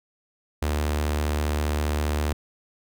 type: tone with notch filter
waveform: sawtooth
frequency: 75 Hz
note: D2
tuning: 37 cents sharp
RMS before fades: -25 dBFS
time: 0.62-2.33 s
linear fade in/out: 5 ms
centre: 160 Hz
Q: 1.8
effects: none